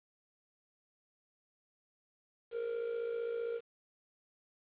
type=tone with amplitude modulation; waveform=triangle; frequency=466.2 Hz; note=A#4; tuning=in tune; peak=-30 dBFS; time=2.51-3.61 s; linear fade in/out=50 ms; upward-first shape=sine; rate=55.4 Hz; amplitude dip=60%; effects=resampled to 8000 Hz + 10-bit